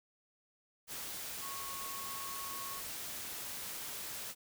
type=tone in noise; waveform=sine; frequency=1101 Hz; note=C#6; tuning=12 cents flat; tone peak=-45 dBFS; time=1.4-2.82 s; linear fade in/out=50 ms; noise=white; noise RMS=-43 dBFS; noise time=0.87-4.35 s; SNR=-5 dB; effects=none